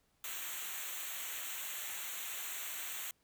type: noise with comb filter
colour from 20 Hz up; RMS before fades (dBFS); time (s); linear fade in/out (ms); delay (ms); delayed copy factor
white; -42; 0.24-3.11; 2; 0.2; -1
effects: pink hiss -75 dBFS RMS until 3.23 s